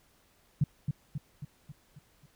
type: tone with echo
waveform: sine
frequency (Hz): 144.6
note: D3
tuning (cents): -27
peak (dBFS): -21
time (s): 0.61-0.64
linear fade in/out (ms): 5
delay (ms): 270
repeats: 6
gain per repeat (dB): -5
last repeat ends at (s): 2.26
effects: pink hiss -66 dBFS RMS until 2.35 s